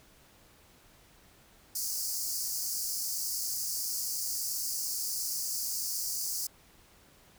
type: high-pass noise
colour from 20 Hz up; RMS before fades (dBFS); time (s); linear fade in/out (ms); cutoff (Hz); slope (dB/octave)
pink; -34; 1.75-6.47; 5; 4600; 96
effects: pink hiss -60 dBFS RMS until 7.38 s